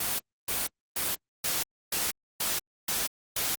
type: noise bursts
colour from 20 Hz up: white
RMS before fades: -29 dBFS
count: 8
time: 0-3.55 s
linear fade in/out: 5 ms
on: 190 ms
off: 290 ms
effects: Opus 24 kbps